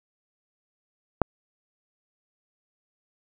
click, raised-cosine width 1 ms, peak -4 dBFS, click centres 1.217 s, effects none

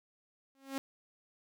sawtooth tone with exponential growth, 270.8 Hz, C#4, 40 cents flat, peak -28 dBFS, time 0.55-0.78 s, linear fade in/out 0 ms, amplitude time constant 49 ms, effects none

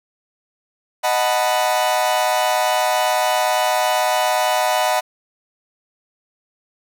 40% pulse chord, B dominant seventh, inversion first, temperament equal, 622.3 / 740 / 880 / 987.8 Hz, D#5 / F#5 / A5 / B5, 0 / 0 / 0 / 0 cents, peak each -20 / -19 / -24 / -22 dBFS, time 1.03-5.01 s, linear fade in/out 20 ms, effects none

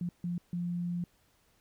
sine tone bursts at uneven times, 174.61 Hz, F3, in tune, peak -31 dBFS, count 3, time 0.01-0.09 / 0.24-0.38 / 0.53-1.04 s, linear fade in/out 2 ms, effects pink hiss -69 dBFS RMS until 1.6 s

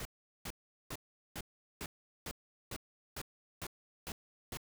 pink noise bursts, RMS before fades -42 dBFS, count 11, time 0-4.572 s, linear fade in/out 2 ms, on 52 ms, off 400 ms, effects none

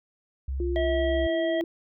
sine tone with vibrato, 66.2 Hz, C2, 21 cents sharp, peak -27 dBFS, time 0.48-1.27 s, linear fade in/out 5 ms, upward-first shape square, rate 2 Hz, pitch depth 13 cents each way
sine tone with pitch glide, 349.2 to 335.7 Hz, F4 to E4, 0 to +32 cents, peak -27 dBFS, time 0.6-1.64 s, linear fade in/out 2 ms, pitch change -68 cents, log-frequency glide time 0.77-1.28 s
harmonic tone, 646 Hz, E5, 35 cents flat, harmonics 1 / 3 / 5, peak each -25 / -35 / -39 dBFS, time 0.76-1.61 s, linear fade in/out 0 ms
effects none

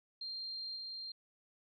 sine tone with level steps, 4186 Hz, C8, in tune, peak -40 / -42 dBFS, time 0.21-1.12 s, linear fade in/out 5 ms, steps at 0.76 s, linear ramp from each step 5 ms, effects none

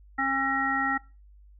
harmonic tone, 270 Hz, C#4, 45 cents flat, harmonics 1 / 3 / 5 / 7, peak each -32 / -30 / -29 / -28 dBFS, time 0.18-0.98 s, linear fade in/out 10 ms, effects noise-tail reverb RT60 0.3 s tail -22 dB re dry + added 50 Hz sine -50 dBFS peak until 1.59 s

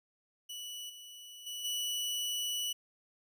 sawtooth tone with level steps, 2953 Hz, F#7, 4 cents flat, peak -38 / -45 / -36 / -30 dBFS, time 0.49-2.73 s, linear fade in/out 10 ms, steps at 0.89 / 1.46 / 1.64 s, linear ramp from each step 10 ms, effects none

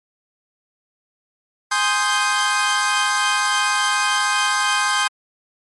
sawtooth chord, Ab major seventh, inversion none, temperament equal, 830.6 / 1046.5 / 1244.5 / 1568 Hz, Ab5 / C6 / Eb6 / G6, 0 / 0 / 0 / 0 cents, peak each -21 / -18 / -20 / -17 dBFS, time 1.71-5.08 s, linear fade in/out 10 ms, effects MP3 48 kbps

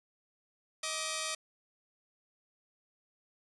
5% pulse tone pair together, 630.6 / 1174.7 Hz, D#5 / D6, +23 / 0 cents, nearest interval major seventh, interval 1077 cents, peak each -25 dBFS, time 0.83-1.35 s, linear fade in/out 5 ms, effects resampled to 24000 Hz

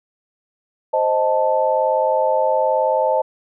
sine chord, A diminished, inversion first, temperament equal, 523.3 / 622.3 / 880 Hz, C5 / Eb5 / A5, 0 / 0 / 0 cents, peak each -19 dBFS, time 0.93-3.22 s, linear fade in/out 10 ms, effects none

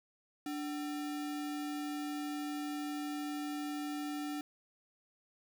sine tone with sample-and-hold, 293.7 Hz, D4, in tune, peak -36 dBFS, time 0.46-4.41 s, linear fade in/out 2 ms, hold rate 1050 Hz, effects none

